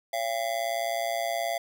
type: tone with amplitude modulation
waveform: square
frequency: 680 Hz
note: F5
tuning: 46 cents flat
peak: -24 dBFS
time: 0.13-1.58 s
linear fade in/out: 5 ms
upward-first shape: sine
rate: 119 Hz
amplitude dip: 85%
effects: none